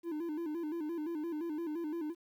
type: tone with vibrato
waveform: triangle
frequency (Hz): 320.4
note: E4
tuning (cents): -49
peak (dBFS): -33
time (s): 0.03-2.15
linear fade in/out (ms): 50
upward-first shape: square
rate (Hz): 5.8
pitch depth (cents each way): 100
effects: 11-bit